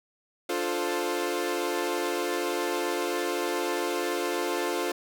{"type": "chord", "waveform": "sawtooth", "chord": "D minor seventh", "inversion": "none", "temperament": "equal with one note detuned", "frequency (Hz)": [293.7, 351.3, 440, 523.3], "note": ["D4", "F4", "A4", "C5"], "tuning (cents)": [0, 10, 0, 0], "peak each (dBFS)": [-32, -26, -29, -30], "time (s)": [0.49, 4.92], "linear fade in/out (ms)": 5, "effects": []}